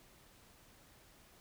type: silence
effects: pink hiss -63 dBFS RMS until 1.4 s